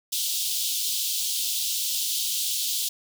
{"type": "high-pass noise", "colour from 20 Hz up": "pink", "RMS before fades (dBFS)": -27, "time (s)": [0.12, 2.89], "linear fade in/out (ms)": 10, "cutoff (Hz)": 3100, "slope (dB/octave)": 48, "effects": []}